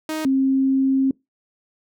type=tone pair in turn; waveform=sawtooth / sine; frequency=312.9 / 267.4 Hz; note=D#4 / C4; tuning=+10 / +38 cents; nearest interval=minor third; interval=272 cents; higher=first; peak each=-20 / -15 dBFS; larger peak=second; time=0.09-0.25 / 0.25-1.11 s; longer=second; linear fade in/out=2 ms; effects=noise-tail reverb RT60 0.2 s tail -24 dB re dry